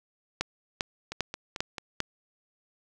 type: two click trains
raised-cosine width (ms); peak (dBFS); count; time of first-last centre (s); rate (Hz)
0.2; -10 / -18; 5 / 5; 0.41-2.004 / 1.12-2.003; 2.51 / 4.53
effects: none